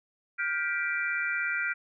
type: chord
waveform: sine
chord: G dominant seventh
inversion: third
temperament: just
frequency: 1411.2 / 1568 / 1960 / 2352 Hz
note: F6 / G6 / B6 / D7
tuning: +18 / 0 / -14 / +2 cents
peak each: -31 / -34 / -34 / -33 dBFS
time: 0.38-1.74 s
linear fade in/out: 20 ms
effects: none